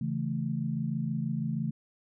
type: chord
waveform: sine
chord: A major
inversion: first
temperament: equal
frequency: 138.59 / 164.81 / 220 Hz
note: C#3 / E3 / A3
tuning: 0 / 0 / 0 cents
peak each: -33 dBFS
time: 0.01-1.71 s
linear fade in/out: 5 ms
effects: none